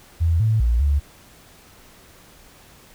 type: tone with pitch steps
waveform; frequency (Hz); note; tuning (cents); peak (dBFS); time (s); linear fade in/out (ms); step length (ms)
sine; 83 / 110.2 / 58.5 / 71.4; E2 / A2 / A#1 / D2; +12 / +3 / +7 / -48; -15; 0.2-1; 20; 200
effects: pink hiss -49 dBFS RMS until 2.94 s